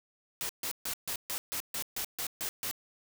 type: noise bursts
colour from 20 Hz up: white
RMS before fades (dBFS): -35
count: 11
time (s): 0.41-2.712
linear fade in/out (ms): 0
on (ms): 82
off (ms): 140
effects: none